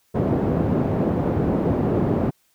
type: band-pass noise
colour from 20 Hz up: pink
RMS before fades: -21 dBFS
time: 0.14-2.31 s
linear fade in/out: 20 ms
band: 120 to 480 Hz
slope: 12 dB/octave
effects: white hiss -64 dBFS RMS until 2.54 s